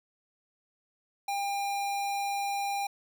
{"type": "tone", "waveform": "square", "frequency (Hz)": 801, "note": "G5", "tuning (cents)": 37, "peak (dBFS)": -30, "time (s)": [1.28, 2.87], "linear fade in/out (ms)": 5, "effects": []}